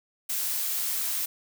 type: noise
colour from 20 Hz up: blue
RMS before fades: -29 dBFS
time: 0.29-1.26 s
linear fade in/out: 10 ms
effects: none